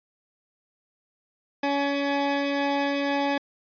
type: tone pair together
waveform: 20% pulse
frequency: 282 / 844 Hz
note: C#4 / G#5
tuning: +30 / +28 cents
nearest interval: octave + perfect fifth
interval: 1898 cents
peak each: -19 / -26 dBFS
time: 1.63-3.38 s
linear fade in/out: 5 ms
effects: resampled to 11025 Hz